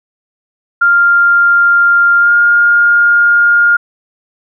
sine tone with pitch glide, 1396.9 to 1414.8 Hz, F6 to F6, 0 to +22 cents, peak -5 dBFS, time 0.81-3.77 s, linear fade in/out 10 ms, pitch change +22 cents, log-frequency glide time 2.19-2.32 s, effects none

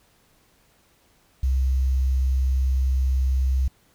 sine tone with quantisation, 65.41 Hz, C2, in tune, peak -18 dBFS, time 1.43-3.68 s, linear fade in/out 5 ms, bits 8, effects pink hiss -61 dBFS RMS until 3.94 s

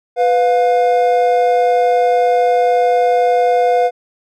triangle tone pair together, 496.8 / 707.9 Hz, B4 / F5, +10 / +23 cents, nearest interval tritone, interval 613 cents, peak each -11 dBFS, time 0.16-3.91 s, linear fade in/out 50 ms, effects none

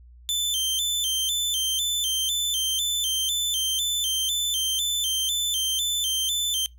sawtooth tone with vibrato, 3322 Hz, G#7, in tune, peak -20 dBFS, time 0.29-6.66 s, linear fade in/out 0 ms, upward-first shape square, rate 2 Hz, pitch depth 100 cents each way, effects noise-tail reverb RT60 0.2 s tail -23 dB re dry + added 60 Hz sine -46 dBFS peak until 6.78 s

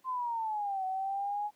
sine exponential two-way sweep, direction down then up, 1046.5 to 750 to 840 Hz, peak -31 dBFS, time 0.04-1.51 s, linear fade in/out 50 ms, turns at 0.85 s, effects pink hiss -69 dBFS RMS until 1.55 s + high-pass 200 Hz 12 dB/octave

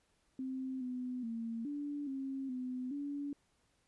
sine tone with pitch steps, 261.5 / 251.1 / 228.8 / 289.6 / 269.1 / 253.3 / 285.6 Hz, C4 / B3 / A#3 / D4 / C4 / B3 / D4, -1 / +29 / -32 / -24 / +49 / +44 / -48 cents, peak -37 dBFS, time 0.39-3.33 s, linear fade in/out 2 ms, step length 420 ms, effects pink hiss -75 dBFS RMS until 3.87 s + resampled to 24000 Hz

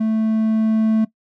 triangle tone with level ramp, 220 Hz, A3, in tune, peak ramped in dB -14 to -11 dBFS, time 0-1.05 s, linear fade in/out 10 ms, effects noise-tail reverb RT60 0.1 s tail -18 dB re dry

